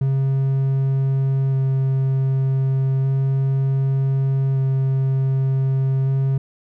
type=tone with vibrato; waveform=triangle; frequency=134.4 Hz; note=C3; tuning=47 cents sharp; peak=-14 dBFS; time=0.01-6.38 s; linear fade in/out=5 ms; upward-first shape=square; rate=0.33 Hz; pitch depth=8 cents each way; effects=none